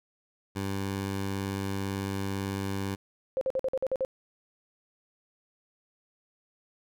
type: tone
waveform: 15% pulse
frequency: 98 Hz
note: G2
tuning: in tune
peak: -24 dBFS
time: 0.55-2.96 s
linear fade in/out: 20 ms
type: tone bursts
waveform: sine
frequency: 526 Hz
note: C5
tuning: 9 cents sharp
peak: -25 dBFS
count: 8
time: 3.37-4.049 s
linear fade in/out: 0 ms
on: 42 ms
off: 49 ms
effects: none